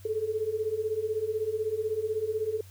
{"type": "beating tone pair", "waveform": "sine", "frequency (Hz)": [424.2, 440.2], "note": ["G#4", "A4"], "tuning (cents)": [37, 1], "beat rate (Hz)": 16, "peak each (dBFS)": [-32, -29], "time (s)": [0.05, 2.61], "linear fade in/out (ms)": 5, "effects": ["added 95 Hz sine -47 dBFS peak until 2.7 s", "white hiss -57 dBFS RMS until 2.7 s"]}